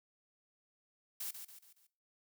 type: noise with echo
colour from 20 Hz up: blue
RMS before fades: -41 dBFS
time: 1.2-1.31 s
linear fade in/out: 5 ms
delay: 140 ms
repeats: 4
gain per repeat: -7 dB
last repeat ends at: 1.87 s
effects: noise-tail reverb RT60 0.4 s tail -18 dB re dry